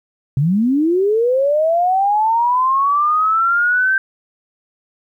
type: linear sweep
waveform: sine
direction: up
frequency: 127.4 to 1568 Hz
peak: -12 dBFS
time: 0.37-3.98 s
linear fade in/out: 2 ms
effects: 9-bit